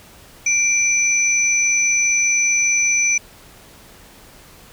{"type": "tone pair together", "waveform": "sine", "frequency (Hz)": [2349, 5964], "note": ["D7", "F#8"], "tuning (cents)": [0, 13], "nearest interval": "octave + major third", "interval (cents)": 1613, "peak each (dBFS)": -17, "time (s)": [0.46, 3.18], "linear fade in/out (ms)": 5, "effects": ["pink hiss -45 dBFS RMS until 4.72 s"]}